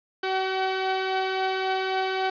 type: tone pair together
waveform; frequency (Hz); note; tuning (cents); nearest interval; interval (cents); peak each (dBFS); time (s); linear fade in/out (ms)
sawtooth; 378.3 / 760.3; F#4 / F#5; +38 / +47; octave; 1209; -23; 0.23-2.3; 5
effects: resampled to 11025 Hz + 9-bit